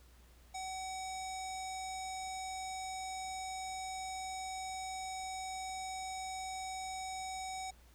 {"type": "tone with low-pass filter", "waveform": "square", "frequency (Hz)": 757, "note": "F#5", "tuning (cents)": 39, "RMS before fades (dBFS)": -42, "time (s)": [0.54, 7.71], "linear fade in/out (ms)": 10, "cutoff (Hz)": 7500, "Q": 3.7, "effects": ["added 60 Hz sine -59 dBFS peak until 7.94 s", "pink hiss -66 dBFS RMS until 7.94 s"]}